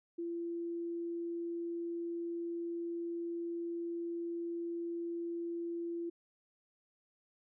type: tone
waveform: sine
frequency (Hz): 340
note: F4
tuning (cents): -46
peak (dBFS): -36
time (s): 0.18-6.1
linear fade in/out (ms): 10
effects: none